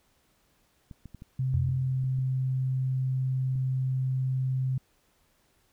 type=clicks; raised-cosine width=5 ms; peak=-31 dBFS; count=8; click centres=0.912 / 1.057 / 1.147 / 1.221 / 1.689 / 2.039 / 2.188 / 3.556 s
type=tone; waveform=sine; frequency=130.5 Hz; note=C3; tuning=4 cents flat; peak=-25 dBFS; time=1.39-4.78 s; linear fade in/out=5 ms
type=tone with exponential decay; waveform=sine; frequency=89.9 Hz; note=F#2; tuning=49 cents flat; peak=-23 dBFS; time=1.54-2.19 s; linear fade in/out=0 ms; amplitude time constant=140 ms
effects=pink hiss -68 dBFS RMS until 5.72 s